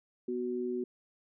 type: tone pair together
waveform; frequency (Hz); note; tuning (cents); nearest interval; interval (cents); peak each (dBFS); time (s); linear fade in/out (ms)
sine; 246.2 / 370; B3 / F#4; -5 / 0; perfect fifth; 705; -36 / -33; 0.28-0.84; 5
effects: none